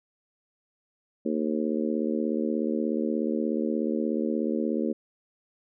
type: harmonic tone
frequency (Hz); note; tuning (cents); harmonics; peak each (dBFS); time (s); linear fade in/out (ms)
76.7; D#2; -24; 3 / 4 / 5 / 6 / 7; -28 / -30 / -32 / -34 / -35; 1.25-4.93; 10
effects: none